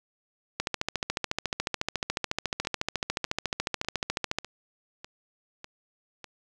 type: two click trains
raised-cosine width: 0.2 ms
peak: -10 / -23 dBFS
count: 54 / 7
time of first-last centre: 0.6-4.386 / 2.65-6.243 s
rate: 14 / 1.67 Hz
effects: none